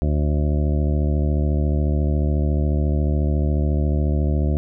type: harmonic tone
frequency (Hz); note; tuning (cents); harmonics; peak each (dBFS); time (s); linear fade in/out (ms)
74.1; D2; +16; 1 / 2 / 3 / 4 / 5 / 7 / 8 / 9; -18 / -24 / -28 / -30 / -32 / -35 / -36 / -37; 0.02-4.57; 0
effects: none